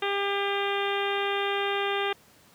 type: harmonic tone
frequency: 399.9 Hz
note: G4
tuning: 35 cents sharp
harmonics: 1 / 2 / 3 / 4 / 5 / 6 / 7 / 8 / 9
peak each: -29 / -32 / -34 / -35 / -36 / -37 / -37 / -38 / -39 dBFS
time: 0.02-2.13 s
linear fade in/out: 5 ms
effects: pink hiss -57 dBFS RMS until 2.54 s + high-pass 100 Hz 12 dB/octave